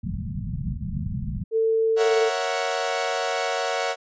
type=low-pass noise; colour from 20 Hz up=white; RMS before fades=-29 dBFS; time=0.03-1.44 s; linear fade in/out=10 ms; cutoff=220 Hz; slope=96 dB/octave
type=tone; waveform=sine; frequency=447 Hz; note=A4; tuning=27 cents sharp; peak=-18 dBFS; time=1.51-2.31 s; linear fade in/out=50 ms
type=chord; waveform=sawtooth; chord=F# dominant seventh; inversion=first; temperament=equal; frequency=466.2 / 554.4 / 659.3 / 740 Hz; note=A#4 / C#5 / E5 / F#5; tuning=0 / 0 / 0 / 0 cents; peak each=-26 / -25 / -26 / -24 dBFS; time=1.96-3.96 s; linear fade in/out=50 ms
effects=resampled to 16000 Hz